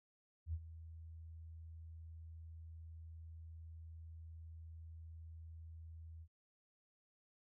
sine tone with ADSR envelope, 81.3 Hz, E2, 23 cents flat, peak -36 dBFS, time 0.46-6.28 s, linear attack 73 ms, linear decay 53 ms, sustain -14 dB, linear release 62 ms, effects none

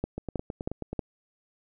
two click trains, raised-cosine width 2 ms, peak -20 / -15 dBFS, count 8 / 4, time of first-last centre 0.18-0.93 / 0.04-0.992 s, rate 9.33 / 3.15 Hz, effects none

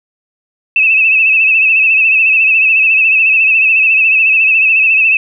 sine tone with vibrato, 2608 Hz, E7, 19 cents flat, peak -6 dBFS, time 0.76-5.17 s, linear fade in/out 2 ms, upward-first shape sine, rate 14 Hz, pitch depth 55 cents each way, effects none

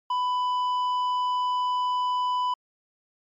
sine tone with tanh clipping, 996 Hz, B5, 14 cents sharp, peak -24 dBFS, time 0.1-2.54 s, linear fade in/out 5 ms, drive 7 dB, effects MP3 96 kbps

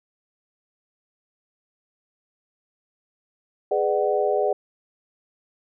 sine chord, G# half-diminished seventh, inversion none, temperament just, 415.3 / 498.4 / 598 / 747.5 Hz, G#4 / B4 / D5 / F#5, 0 / +16 / +31 / +17 cents, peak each -23 / -26 / -24 / -26 dBFS, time 3.71-4.53 s, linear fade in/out 5 ms, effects none

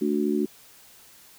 sine chord, D major, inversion second, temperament just, 220.2 / 293.7 / 367.1 Hz, A3 / D4 / F#4, +2 / 0 / -14 cents, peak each -26 dBFS, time 0.01-0.46 s, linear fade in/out 10 ms, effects white hiss -52 dBFS RMS until 1.38 s

